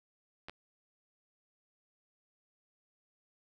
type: clicks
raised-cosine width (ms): 0.3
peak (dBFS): -28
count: 2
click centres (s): 0.485 / 0.496
effects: none